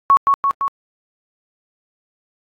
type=tone with echo; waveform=sine; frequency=1108.7 Hz; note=C#6; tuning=in tune; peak=-7 dBFS; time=0.1-0.17 s; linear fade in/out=0 ms; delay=170 ms; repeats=3; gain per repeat=-3 dB; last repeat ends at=0.68 s; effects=AAC 48 kbps